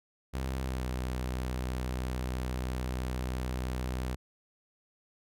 sawtooth tone with pitch glide, 65.41 to 63.07 Hz, C2 to B1, 0 to +37 cents, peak -28 dBFS, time 0.33-4.16 s, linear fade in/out 20 ms, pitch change -63 cents, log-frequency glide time 0.62-0.82 s, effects none

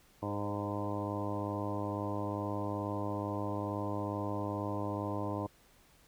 harmonic tone with a mistuned harmonic, 102.3 Hz, G#2, 26 cents flat, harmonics 1 / 2 / 3 / 4 / 5 / 6 / 7 / 8 / 9 / 10, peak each -39 / -43 / -39 / -45 / -43 / -43 / -47 / -49 / -44 / -44 dBFS, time 0.22-5.47 s, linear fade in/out 10 ms, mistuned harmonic 5, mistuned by +19 cents, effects pink hiss -64 dBFS RMS until 6.07 s

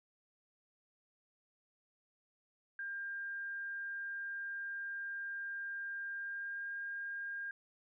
sine tone with pitch glide, 1600 to 1611.1 Hz, G6 to G6, +35 to +47 cents, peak -39 dBFS, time 2.79-7.51 s, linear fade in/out 2 ms, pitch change +12 cents, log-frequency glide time 6.17-6.72 s, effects none

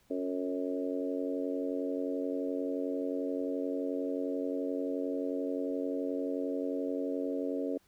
harmonic tone with a mistuned harmonic, 91.4 Hz, F#2, 21 cents flat, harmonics 3 / 4 / 5 / 6 / 7, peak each -34 / -41 / -37 / -39 / -43 dBFS, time 0.1-7.78 s, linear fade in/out 10 ms, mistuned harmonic 3, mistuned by +23 cents, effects pink hiss -68 dBFS RMS until 7.87 s

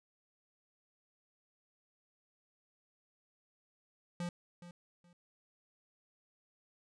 square tone with echo, 174.61 Hz, F3, in tune, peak -37 dBFS, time 4.2-4.29 s, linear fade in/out 2 ms, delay 420 ms, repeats 2, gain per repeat -13 dB, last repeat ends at 5.13 s, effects resampled to 22050 Hz

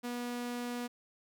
sawtooth tone, 242.6 Hz, B3, 31 cents flat, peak -32 dBFS, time 0.03-0.88 s, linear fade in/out 20 ms, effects none

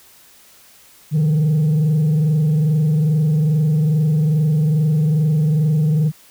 sine tone with frequency modulation, 153.9 Hz, D#3, 19 cents flat, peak -10 dBFS, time 1.11-6.12 s, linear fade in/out 50 ms, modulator 22.4 Hz, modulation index 0.38, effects tanh soft clip ceiling -12 dBFS + white hiss -48 dBFS RMS until 6.3 s

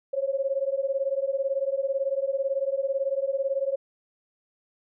sine beating tone pair, 536 / 554 Hz, C5 / C#5, +42 / -1 cents, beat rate 18 Hz, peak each -27 dBFS, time 0.13-3.76 s, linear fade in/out 10 ms, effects none

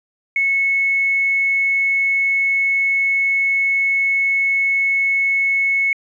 triangle tone with tanh clipping, 2198 Hz, C#7, 15 cents flat, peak -14 dBFS, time 0.36-5.93 s, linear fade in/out 2 ms, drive 3 dB, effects resampled to 16000 Hz

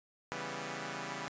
5% pulse chord, C# half-diminished seventh, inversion none, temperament equal, 138.59 / 164.81 / 196 / 246.9 Hz, C#3 / E3 / G3 / B3, 0 / 0 / 0 / 0 cents, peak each -33 dBFS, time 0.32-1.28 s, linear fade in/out 0 ms, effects resampled to 16000 Hz

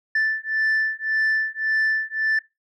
sine beating tone pair, 1760 / 1761.8 Hz, A6 / A6, 0 / +2 cents, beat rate 1.8 Hz, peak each -21 dBFS, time 0.15-2.39 s, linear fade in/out 5 ms, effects noise-tail reverb RT60 0.2 s tail -21 dB re dry + tanh soft clip ceiling -16 dBFS

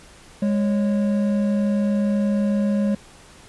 triangle tone pair together, 205.6 / 549 Hz, G#3 / C#5, -17 / -17 cents, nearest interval octave + perfect fourth, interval 1700 cents, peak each -16 / -26 dBFS, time 0.42-2.95 s, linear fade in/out 5 ms, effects pink hiss -47 dBFS RMS until 3.48 s + resampled to 24000 Hz

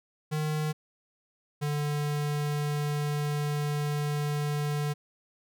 square tone pair in turn, 153.3 / 147.26 Hz, D#3 / D3, -25 / +5 cents, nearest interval minor second, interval 70 cents, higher first, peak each -28 dBFS, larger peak neither, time 0.31-0.73 / 1.61-4.94 s, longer second, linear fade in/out 20 ms, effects none

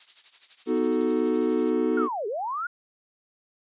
violet noise with tremolo, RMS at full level -33 dBFS, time 0-1.7 s, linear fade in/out 2 ms, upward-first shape triangle, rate 12 Hz, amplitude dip 85%
triangle chord, B dominant seventh, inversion none, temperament equal, 246.9 / 311.1 / 370 / 440 Hz, B3 / D#4 / F#4 / A4, 0 / 0 / 0 / 0 cents, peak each -25 dBFS, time 0.66-2.09 s, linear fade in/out 50 ms
sine linear two-way sweep, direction down then up, 1464 to 384.6 to 1464 Hz, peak -27 dBFS, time 1.97-2.67 s, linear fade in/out 5 ms, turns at 2.27 s
effects resampled to 8000 Hz

